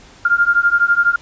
sine beating tone pair, 1396.9 / 1408.9 Hz, F6 / F6, 0 / +15 cents, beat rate 12 Hz, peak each -14 dBFS, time 0.25-1.16 s, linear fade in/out 5 ms, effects pink hiss -44 dBFS RMS until 1.21 s + resampled to 16000 Hz

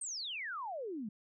sine exponential sweep, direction down, 8870 to 197.1 Hz, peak -38 dBFS, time 0.01-1.09 s, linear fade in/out 5 ms, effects none

